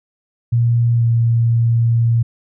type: tone with pitch glide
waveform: sine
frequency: 118.1 to 116.34 Hz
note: A#2 to A#2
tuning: +23 to -3 cents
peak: -11 dBFS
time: 0.52-2.23 s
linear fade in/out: 10 ms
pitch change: -26 cents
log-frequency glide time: 0.95-1.04 s
effects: none